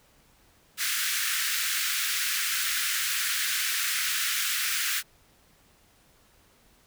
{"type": "high-pass noise", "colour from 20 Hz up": "pink", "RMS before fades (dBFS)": -28, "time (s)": [0.77, 5.03], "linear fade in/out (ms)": 50, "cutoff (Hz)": 1400, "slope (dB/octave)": 48, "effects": ["pink hiss -61 dBFS RMS until 6.86 s"]}